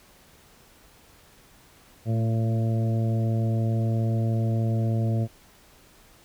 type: harmonic tone with a mistuned harmonic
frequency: 113.2 Hz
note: A2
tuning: 50 cents sharp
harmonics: 1 / 2 / 3 / 4 / 5 / 6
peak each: -22 / -30 / -36 / -40 / -38 / -39 dBFS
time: 2.05-5.28 s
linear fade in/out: 50 ms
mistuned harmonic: 2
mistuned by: -24 cents
effects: pink hiss -55 dBFS RMS until 6.24 s